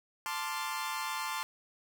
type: chord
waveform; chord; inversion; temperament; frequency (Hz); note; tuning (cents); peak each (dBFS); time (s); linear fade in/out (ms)
sawtooth; D minor seventh; second; equal; 880 / 1046.5 / 1174.7 / 1396.9; A5 / C6 / D6 / F6; 0 / 0 / 0 / 0; -35 / -34 / -38 / -39; 0.26-1.43; 0
effects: none

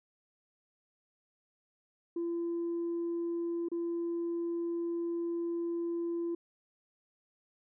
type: tone with dropouts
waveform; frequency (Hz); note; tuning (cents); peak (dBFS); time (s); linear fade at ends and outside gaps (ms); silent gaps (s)
sine; 340; F4; -46; -30; 2.16-6.35; 5; 3.686-3.716
effects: tanh soft clip ceiling -29 dBFS

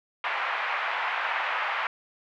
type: band-pass noise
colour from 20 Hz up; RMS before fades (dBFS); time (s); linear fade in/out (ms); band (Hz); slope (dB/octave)
pink; -29; 0.24-1.87; 2; 810 to 2500; 24
effects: none

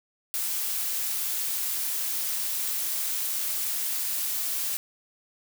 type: noise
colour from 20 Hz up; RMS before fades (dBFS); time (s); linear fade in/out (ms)
blue; -29; 0.34-4.77; 0
effects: none

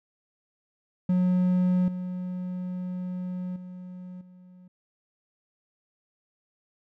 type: tone with level steps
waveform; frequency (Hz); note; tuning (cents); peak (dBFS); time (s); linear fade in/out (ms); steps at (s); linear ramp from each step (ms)
triangle; 181.6; F#3; -32; -18 / -28 / -36 / -46; 1.09-4.68; 5; 1.88 / 3.56 / 4.21; 2
effects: none

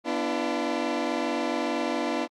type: tone cluster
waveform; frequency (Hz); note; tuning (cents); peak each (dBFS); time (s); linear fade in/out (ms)
20% pulse; 245.8 / 293.1 / 337.7; B3 / D4 / E4; -8 / -3 / +42; -26 / -25 / -25; 0.04-2.28; 50
effects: low-pass 5000 Hz 12 dB/octave + Opus 48 kbps

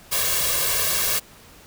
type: noise with comb filter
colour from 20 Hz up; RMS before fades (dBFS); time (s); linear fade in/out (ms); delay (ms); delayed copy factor
white; -22; 0.11-1.2; 20; 1.8; +0.9
effects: pink hiss -48 dBFS RMS until 1.66 s

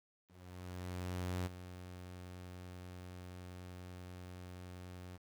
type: tone with ADSR envelope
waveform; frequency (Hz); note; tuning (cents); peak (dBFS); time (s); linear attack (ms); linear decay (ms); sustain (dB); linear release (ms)
sawtooth; 90.4; F#2; -40; -32; 0.26-5.18; 1200; 22; -12; 28
effects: 11-bit

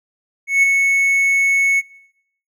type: tone with ADSR envelope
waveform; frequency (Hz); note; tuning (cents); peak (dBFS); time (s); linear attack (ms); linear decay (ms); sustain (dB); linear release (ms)
triangle; 2206; C#7; -9; -6; 0.47-1.82; 160; 12; -4; 33
effects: noise-tail reverb RT60 0.7 s tail -20 dB re dry

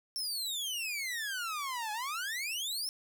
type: exponential two-way sweep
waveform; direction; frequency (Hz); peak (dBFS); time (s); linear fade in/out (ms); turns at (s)
sawtooth; down then up; 5460 to 830.6 to 5460; -31; 0.16-2.89; 0; 1.92
effects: none

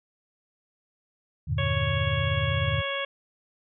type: chord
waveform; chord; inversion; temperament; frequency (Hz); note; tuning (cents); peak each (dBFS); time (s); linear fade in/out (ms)
sine; E half-diminished seventh; none; just; 82.41 / 98.89 / 118.67 / 148.33; E2 / G2 / Bb2 / D3; 0 / +16 / +31 / +18; -30; 1.47-2.82; 20
type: harmonic tone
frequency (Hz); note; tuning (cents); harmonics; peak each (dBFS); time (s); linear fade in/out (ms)
554.4; C#5; 0; 1 / 2 / 3 / 4 / 5 / 6; -32 / -35 / -35 / -35 / -36 / -35; 1.58-3.05; 5
effects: none

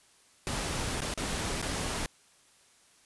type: noise with dropouts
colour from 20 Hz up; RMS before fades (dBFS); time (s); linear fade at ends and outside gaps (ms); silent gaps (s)
pink; -33; 0.47-2.06; 0; 1.005-1.019 / 1.139-1.176 / 1.616-1.626
effects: white hiss -62 dBFS RMS until 3.05 s + resampled to 24000 Hz

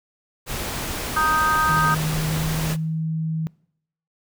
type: noise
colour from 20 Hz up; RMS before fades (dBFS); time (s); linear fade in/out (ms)
pink; -28; 0.46-2.77; 50
type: chord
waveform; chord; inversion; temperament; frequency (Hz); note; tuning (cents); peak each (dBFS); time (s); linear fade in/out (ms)
sine; Eb major; second; equal; 932.3 / 1244.5 / 1568; Bb5 / Eb6 / G6; 0 / 0 / 0; -25 / -19 / -23; 1.16-1.95; 10
type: tone with pitch glide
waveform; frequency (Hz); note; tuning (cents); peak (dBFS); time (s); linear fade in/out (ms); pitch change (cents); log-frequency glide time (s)
sine; 155.56 to 159.84; D#3 to D#3; 0 to +47; -22; 1.69-3.47; 0; +47; 1.99-2.94
effects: noise-tail reverb RT60 0.7 s tail -23 dB re dry

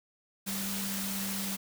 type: tone in noise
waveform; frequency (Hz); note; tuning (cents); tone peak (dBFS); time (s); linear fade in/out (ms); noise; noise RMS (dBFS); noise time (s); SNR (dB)
sine; 195.6; G3; -4; -36; 0.46-1.57; 20; white; -36; 0.46-1.57; -3
effects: none

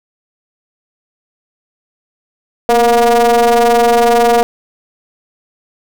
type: ring-modulated tone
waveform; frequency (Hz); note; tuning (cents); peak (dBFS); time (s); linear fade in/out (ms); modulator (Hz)
square; 120; B2; -49; -5; 2.69-4.43; 0; 589
effects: 7-bit

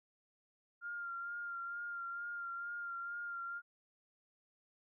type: tone with vibrato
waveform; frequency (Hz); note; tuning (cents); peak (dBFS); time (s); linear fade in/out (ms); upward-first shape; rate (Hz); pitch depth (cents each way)
sine; 1396.9; F6; 0; -40; 0.81-3.62; 50; sine; 2.2; 25
effects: none

